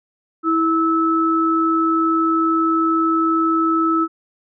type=tone pair together; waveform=sine; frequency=325.9 / 1303.6 Hz; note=E4 / E6; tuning=-20 / -20 cents; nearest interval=2 octaves; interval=2400 cents; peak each=-17 dBFS; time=0.43-4.08 s; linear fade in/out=50 ms; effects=none